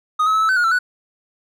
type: tone with pitch steps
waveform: triangle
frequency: 1245 / 1285 / 1299 / 1309 / 1524 / 1437 / 1340 / 1479 Hz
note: D#6 / E6 / E6 / E6 / G6 / F6 / E6 / F#6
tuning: +1 / -45 / -26 / -13 / -49 / +49 / +28 / -1 cents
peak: -12 dBFS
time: 0.19-0.79 s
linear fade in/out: 10 ms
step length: 75 ms
effects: none